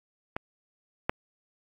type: clicks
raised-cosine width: 0.5 ms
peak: -16 / -9 dBFS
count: 2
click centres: 0.365 / 1.095 s
effects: AAC 48 kbps